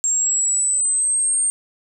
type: exponential sweep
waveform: sine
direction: up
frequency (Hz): 7459 to 8690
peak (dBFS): -16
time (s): 0.04-1.5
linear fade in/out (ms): 0
effects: none